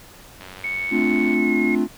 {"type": "click train", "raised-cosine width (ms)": 0.3, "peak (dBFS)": -22, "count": 88, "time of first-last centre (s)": [0.41, 1.342], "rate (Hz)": 93.3}
{"type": "tone with pitch glide", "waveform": "sine", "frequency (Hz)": [2217, 2160], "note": ["C#7", "C#7"], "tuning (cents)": [0, -45], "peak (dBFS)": -23, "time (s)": [0.64, 1.75], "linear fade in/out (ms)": 2, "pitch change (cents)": -45, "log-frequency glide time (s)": [1.31, 1.57]}
{"type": "chord", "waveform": "triangle", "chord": "D minor seventh", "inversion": "second", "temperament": "equal", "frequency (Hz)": [220, 261.6, 293.7, 349.2], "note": ["A3", "C4", "D4", "F4"], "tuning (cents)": [0, 0, 0, 0], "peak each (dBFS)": -21, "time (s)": [0.9, 1.88], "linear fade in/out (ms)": 50}
{"effects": ["pink hiss -45 dBFS RMS until 1.97 s"]}